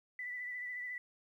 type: tone with vibrato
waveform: sine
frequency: 1979 Hz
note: B6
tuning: 3 cents sharp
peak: -39 dBFS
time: 0.19-0.98 s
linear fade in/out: 2 ms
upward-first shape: sine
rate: 14 Hz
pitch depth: 27 cents each way
effects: 12-bit